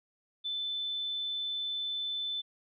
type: tone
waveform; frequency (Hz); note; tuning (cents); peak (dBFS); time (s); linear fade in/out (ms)
sine; 3520; A7; 0; -32; 0.44-2.42; 20
effects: none